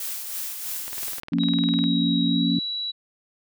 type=noise with tremolo; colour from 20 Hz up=blue; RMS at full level=-30 dBFS; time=0-1.2 s; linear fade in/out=2 ms; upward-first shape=sine; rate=3.1 Hz; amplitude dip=40%
type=click train; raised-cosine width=0.3 ms; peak=-21 dBFS; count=20; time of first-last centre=0.88-1.84 s; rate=19.8 Hz
type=chord; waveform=sine; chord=Bb minor; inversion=second; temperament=equal; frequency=174.61 / 233.1 / 277.2 Hz; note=F3 / Bb3 / Db4; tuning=0 / 0 / 0 cents; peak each=-24 / -24 / -23 dBFS; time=1.32-2.59 s; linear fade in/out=5 ms
type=tone with pitch glide; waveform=sine; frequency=3835 to 3918 Hz; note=A#7 to B7; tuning=+48 to -15 cents; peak=-26 dBFS; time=1.39-2.92 s; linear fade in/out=20 ms; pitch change=+37 cents; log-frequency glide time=2.26-2.52 s
effects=none